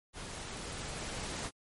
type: noise with level ramp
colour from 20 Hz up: pink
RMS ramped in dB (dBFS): -44 to -38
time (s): 0.13-1.51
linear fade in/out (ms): 50
effects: MP3 48 kbps